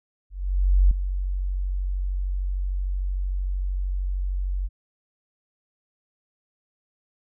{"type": "tone with ADSR envelope", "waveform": "sine", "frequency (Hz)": 46.58, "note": "F#1", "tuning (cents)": 12, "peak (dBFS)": -12, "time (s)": [0.3, 4.69], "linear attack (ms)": 610, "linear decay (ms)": 3, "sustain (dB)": -11, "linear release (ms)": 37, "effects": []}